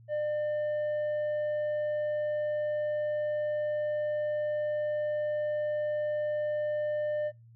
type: tone with tanh clipping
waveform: sine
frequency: 600 Hz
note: D5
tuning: 37 cents sharp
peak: -29 dBFS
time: 0.08-7.32 s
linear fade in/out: 50 ms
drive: 4 dB
effects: noise-tail reverb RT60 0.2 s tail -22 dB re dry + added 115 Hz sine -52 dBFS peak until 7.55 s